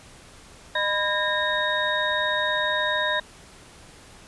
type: tone cluster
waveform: sine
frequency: 612 / 994 / 1618 / 1837 / 3742 Hz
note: D#5 / B5 / G#6 / A#6 / A#7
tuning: -29 / +11 / -46 / -26 / +6 cents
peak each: -28 dBFS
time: 0.75-3.2 s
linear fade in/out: 5 ms
effects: pink hiss -48 dBFS RMS until 4.27 s + resampled to 24000 Hz